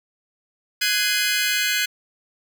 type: chord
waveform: 20% pulse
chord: Ab dominant seventh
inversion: third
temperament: just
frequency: 1495.1 / 1661.2 / 2077 / 2492 Hz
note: Gb6 / Ab6 / C7 / Eb7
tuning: +18 / 0 / -13 / +2 cents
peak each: -20 dBFS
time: 0.81-1.86 s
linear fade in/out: 10 ms
effects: none